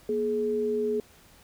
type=tone pair together; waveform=sine; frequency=237.7 / 422.7 Hz; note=A#3 / G#4; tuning=+34 / +31 cents; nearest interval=minor seventh; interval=997 cents; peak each=-32 / -25 dBFS; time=0.09-1 s; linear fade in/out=2 ms; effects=pink hiss -56 dBFS RMS until 1.43 s